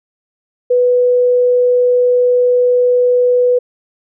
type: tone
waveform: sine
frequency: 493.9 Hz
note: B4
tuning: in tune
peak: -8 dBFS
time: 0.7-3.59 s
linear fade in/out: 10 ms
effects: none